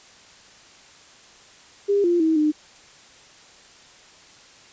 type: tone with pitch steps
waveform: sine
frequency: 403.1 / 347 / 320.2 / 303.8 Hz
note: G4 / F4 / D#4 / D#4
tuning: +48 / -11 / +50 / -41 cents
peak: -16 dBFS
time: 1.88-2.52 s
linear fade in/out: 20 ms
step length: 160 ms
effects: white hiss -49 dBFS RMS until 4.72 s + resampled to 16000 Hz